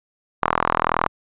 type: tone with band-pass filter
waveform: sawtooth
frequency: 41.2 Hz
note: E1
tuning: in tune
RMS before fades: -21 dBFS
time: 0.42-1.08 s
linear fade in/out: 10 ms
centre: 1100 Hz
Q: 3
effects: resampled to 8000 Hz